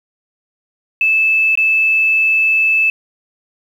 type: tone with dropouts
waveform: sine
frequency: 2623 Hz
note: E7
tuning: 9 cents flat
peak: -10 dBFS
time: 1.01-2.9 s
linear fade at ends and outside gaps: 2 ms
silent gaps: 1.554-1.574 s
effects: 7-bit